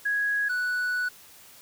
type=tone pair in turn; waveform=sine / triangle; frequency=1661.2 / 1480 Hz; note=G#6 / F#6; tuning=0 / 0 cents; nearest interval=major second; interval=200 cents; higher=first; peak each=-23 dBFS; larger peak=neither; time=0.05-0.49 / 0.49-1.09 s; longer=second; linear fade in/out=10 ms; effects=white hiss -51 dBFS RMS until 1.61 s